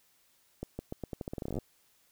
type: accelerating click train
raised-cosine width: 2 ms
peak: -23 dBFS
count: 19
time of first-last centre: 0.63-1.587 s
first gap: 160 ms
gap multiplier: 0.84
effects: white hiss -68 dBFS RMS until 2.11 s